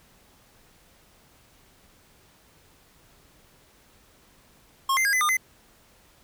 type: tone with pitch steps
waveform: square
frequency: 1078 / 2082 / 1629 / 2020 / 1214 / 2048 Hz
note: C#6 / C7 / G#6 / B6 / D#6 / C7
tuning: -49 / -9 / -34 / +39 / -43 / -38 cents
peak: -21 dBFS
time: 4.89-5.37 s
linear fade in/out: 5 ms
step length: 80 ms
effects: pink hiss -58 dBFS RMS until 6.23 s